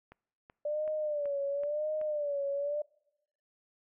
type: click train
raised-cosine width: 0.5 ms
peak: -36 dBFS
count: 6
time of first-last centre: 0.12-2.014 s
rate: 2.64 Hz
type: tone with vibrato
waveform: sine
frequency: 587.3 Hz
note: D5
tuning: in tune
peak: -30 dBFS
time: 0.65-2.82 s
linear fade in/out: 5 ms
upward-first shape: sine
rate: 0.96 Hz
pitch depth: 87 cents each way
effects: noise-tail reverb RT60 0.8 s tail -24 dB re dry